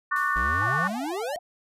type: chord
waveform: sine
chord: D major seventh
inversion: third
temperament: equal with one note detuned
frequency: 1108.7 / 1174.7 / 1480 / 1806.3 Hz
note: C#6 / D6 / F#6 / A6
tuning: 0 / 0 / 0 / +45 cents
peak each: -28 dBFS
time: 0.11-0.88 s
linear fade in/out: 10 ms
type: noise with exponential decay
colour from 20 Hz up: white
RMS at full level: -44 dBFS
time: 0.16-0.95 s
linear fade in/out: 2 ms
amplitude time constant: 170 ms
type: exponential sweep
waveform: square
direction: up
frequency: 54.6 to 631 Hz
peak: -30 dBFS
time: 0.36-1.36 s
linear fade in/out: 0 ms
type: tone with vibrato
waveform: sine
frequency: 762 Hz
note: G5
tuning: 49 cents flat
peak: -33 dBFS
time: 0.61-1.39 s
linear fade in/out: 10 ms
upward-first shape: sine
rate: 9 Hz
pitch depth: 240 cents each way
effects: resampled to 32000 Hz